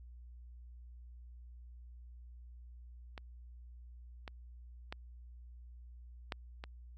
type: clicks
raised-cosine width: 0.3 ms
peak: -29 / -28 / -25 / -21 / -28 dBFS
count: 5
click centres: 3.178 / 4.278 / 4.925 / 6.322 / 6.639 s
effects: added 60 Hz sine -50 dBFS peak until 6.97 s